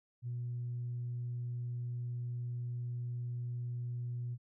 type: tone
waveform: sine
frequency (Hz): 121.3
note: B2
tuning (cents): -31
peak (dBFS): -35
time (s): 0.22-4.38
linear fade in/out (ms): 50
effects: tanh soft clip ceiling -32 dBFS